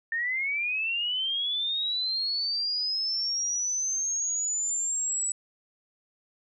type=linear sweep; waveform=sine; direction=up; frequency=1798 to 7902 Hz; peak=-26 dBFS; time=0.12-5.32 s; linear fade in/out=2 ms; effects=none